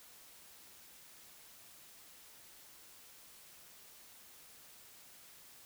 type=silence; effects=white hiss -58 dBFS RMS until 5.65 s